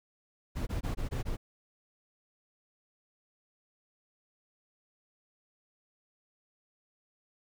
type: noise bursts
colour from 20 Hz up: brown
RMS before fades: -33 dBFS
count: 6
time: 0.55-1.37 s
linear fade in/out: 20 ms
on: 120 ms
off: 20 ms
effects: none